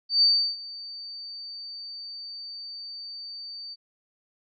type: tone with ADSR envelope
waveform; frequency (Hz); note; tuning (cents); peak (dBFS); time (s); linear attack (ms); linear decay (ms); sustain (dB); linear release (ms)
sine; 4596; D8; -38; -15; 0.09-3.76; 130; 340; -21; 34
effects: none